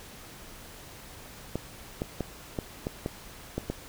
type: clicks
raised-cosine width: 2 ms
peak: -16 dBFS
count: 8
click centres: 1.556 / 2.019 / 2.207 / 2.588 / 2.869 / 3.061 / 3.58 / 3.7 s
effects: pink hiss -47 dBFS RMS until 3.88 s